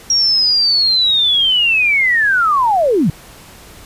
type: linear sweep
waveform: sine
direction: down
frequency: 5650 to 130.81 Hz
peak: -10 dBFS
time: 0.1-3.1 s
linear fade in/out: 2 ms
effects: pink hiss -39 dBFS RMS until 3.85 s + resampled to 32000 Hz